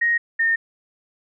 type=tone pair in turn; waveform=sine; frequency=1873 / 1826 Hz; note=A#6 / A#6; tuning=+8 / -36 cents; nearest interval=unison; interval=44 cents; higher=first; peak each=-16 dBFS; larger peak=neither; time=0.01-0.18 / 0.39-0.56 s; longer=neither; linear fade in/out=10 ms; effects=none